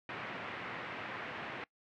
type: band-pass noise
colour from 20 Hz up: white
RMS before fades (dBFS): -43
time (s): 0.09-1.64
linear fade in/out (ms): 2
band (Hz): 100 to 2400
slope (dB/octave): 24
effects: noise-tail reverb RT60 0.1 s tail -23 dB re dry